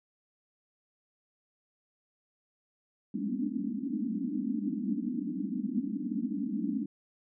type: band-pass noise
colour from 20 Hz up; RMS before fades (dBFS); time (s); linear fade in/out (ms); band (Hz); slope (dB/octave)
white; -33; 3.14-6.86; 5; 190 to 300; 96
effects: none